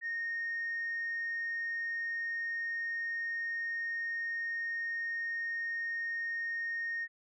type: tone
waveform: sine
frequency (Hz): 1850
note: A#6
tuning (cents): -14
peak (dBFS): -32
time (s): 0.01-7.08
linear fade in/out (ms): 50
effects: tanh soft clip ceiling -30 dBFS